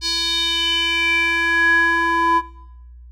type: tone with band-pass filter sweep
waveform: square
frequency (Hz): 334.6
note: E4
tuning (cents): +26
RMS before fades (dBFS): -18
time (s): 0.01-2.42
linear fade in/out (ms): 50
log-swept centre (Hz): 4600 to 1100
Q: 5.3
effects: noise-tail reverb RT60 0.9 s tail -21 dB re dry + added 60 Hz sine -38 dBFS peak until 3.11 s